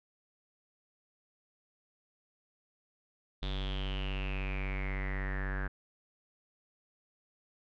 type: tone with low-pass filter sweep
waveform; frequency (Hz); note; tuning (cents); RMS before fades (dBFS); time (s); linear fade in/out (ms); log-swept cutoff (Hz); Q
square; 48.11; G1; -32; -35; 3.42-5.68; 10; 3600 to 1600; 9.6
effects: none